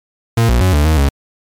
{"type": "tone with pitch steps", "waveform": "40% pulse", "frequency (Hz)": [115.2, 59.5, 92.5, 73.6, 78.6, 69.8], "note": ["A#2", "A#1", "F#2", "D2", "D#2", "C#2"], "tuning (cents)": [-20, 36, 0, 4, 18, 13], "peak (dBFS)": -8, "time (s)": [0.37, 1.09], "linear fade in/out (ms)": 5, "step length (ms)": 120, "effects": ["MP3 96 kbps"]}